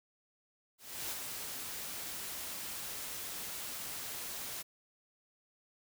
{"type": "noise with ADSR envelope", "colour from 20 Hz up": "white", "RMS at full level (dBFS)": -38, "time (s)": [0.78, 4.63], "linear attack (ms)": 330, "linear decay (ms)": 32, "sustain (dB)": -4, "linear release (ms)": 19, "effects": []}